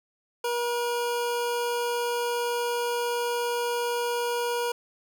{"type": "tone", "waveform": "25% pulse", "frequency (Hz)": 478.6, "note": "A#4", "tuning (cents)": 46, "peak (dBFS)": -22, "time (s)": [0.44, 4.72], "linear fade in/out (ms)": 5, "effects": []}